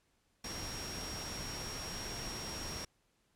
sine tone in noise, 5588 Hz, F8, in tune, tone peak -44 dBFS, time 0.44-2.85 s, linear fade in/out 5 ms, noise pink, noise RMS -43 dBFS, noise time 0.44-2.85 s, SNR -4 dB, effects pink hiss -75 dBFS RMS until 3.35 s + low-pass 11000 Hz 12 dB/octave

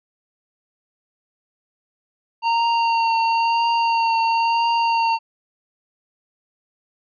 square tone with vibrato, 920 Hz, A#5, 23 cents flat, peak -17 dBFS, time 2.42-5.19 s, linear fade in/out 50 ms, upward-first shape triangle, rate 0.99 Hz, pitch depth 20 cents each way, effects resampled to 11025 Hz

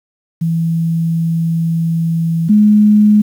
sine tone pair in turn, 165 / 210.1 Hz, E3 / G#3, +2 / +20 cents, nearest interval major third, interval 418 cents, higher second, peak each -12 / -5 dBFS, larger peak second, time 0.41-2.49 / 2.49-3.22 s, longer first, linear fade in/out 10 ms, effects 7-bit

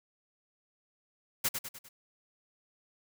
white noise with echo, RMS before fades -29 dBFS, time 1.44-1.49 s, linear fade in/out 10 ms, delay 100 ms, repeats 4, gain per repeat -6 dB, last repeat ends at 1.89 s, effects none

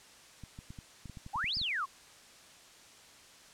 clicks, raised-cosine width 5 ms, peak -33 dBFS, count 12, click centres 0.437 / 0.589 / 0.705 / 0.788 / 1.057 / 1.097 / 1.172 / 1.264 / 1.358 / 1.442 / 1.57 / 1.615 s
sine exponential two-way sweep, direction up then down, 740 to 5274 to 1014 Hz, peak -31 dBFS, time 1.33-1.86 s, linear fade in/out 20 ms, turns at 1.56 s
effects white hiss -56 dBFS RMS until 3.53 s + low-pass 8000 Hz 12 dB/octave

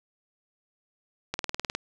click train, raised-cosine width 0.2 ms, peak -12 dBFS, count 9, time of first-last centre 1.34-1.75 s, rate 19.5 Hz, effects none

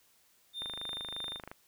triangle tone with tremolo, 3616 Hz, A7, 47 cents sharp, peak -35 dBFS, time 0.53-1.41 s, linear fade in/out 50 ms, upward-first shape triangle, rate 3.2 Hz, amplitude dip 35%
click train, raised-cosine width 0.5 ms, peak -28 dBFS, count 24, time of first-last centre 0.62-1.515 s, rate 25.7 Hz
effects white hiss -67 dBFS RMS until 1.67 s

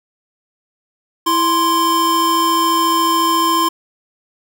square tone pair together, 330.8 / 1046.5 Hz, E4 / C6, +6 / 0 cents, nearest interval octave + minor sixth, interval 1994 cents, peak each -20 / -14 dBFS, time 1.26-3.69 s, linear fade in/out 10 ms, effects none

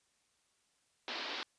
white band-pass noise, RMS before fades -41 dBFS, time 1.08-1.43 s, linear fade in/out 0 ms, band 240 to 4700 Hz, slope 48 dB/octave, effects white hiss -75 dBFS RMS until 1.58 s + resampled to 22050 Hz

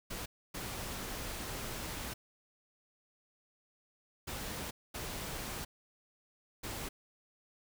pink noise bursts at uneven times, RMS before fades -41 dBFS, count 5, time 0.1-0.26 / 0.54-2.14 / 4.27-4.71 / 4.94-5.65 / 6.63-6.89 s, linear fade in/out 10 ms, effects none

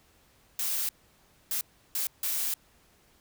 blue noise bursts at uneven times, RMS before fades -30 dBFS, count 4, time 0.59-0.89 / 1.51-1.61 / 1.95-2.07 / 2.23-2.54 s, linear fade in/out 2 ms, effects pink hiss -63 dBFS RMS until 3.2 s

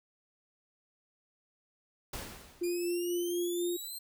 pink noise with exponential decay, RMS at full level -38 dBFS, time 2.13-2.96 s, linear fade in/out 5 ms, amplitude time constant 180 ms
sine tone with tremolo, 349.2 Hz, F4, in tune, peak -29 dBFS, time 2.61-3.77 s, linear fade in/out 10 ms, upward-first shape sine, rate 4.1 Hz, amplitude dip 25%
10% pulse exponential sweep, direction up, 2400 to 4186 Hz, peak -33 dBFS, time 2.63-3.99 s, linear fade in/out 10 ms
effects none

